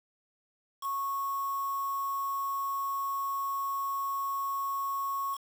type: tone with quantisation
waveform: sine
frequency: 1100 Hz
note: C#6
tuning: 14 cents flat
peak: -30 dBFS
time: 0.81-5.38 s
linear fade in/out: 50 ms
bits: 7
effects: none